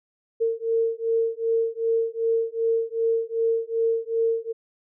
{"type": "beating tone pair", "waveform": "sine", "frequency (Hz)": [454.3, 456.9], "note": ["A#4", "A#4"], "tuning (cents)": [-45, -35], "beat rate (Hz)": 2.6, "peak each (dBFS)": -24, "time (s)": [0.4, 4.53], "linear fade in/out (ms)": 20, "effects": []}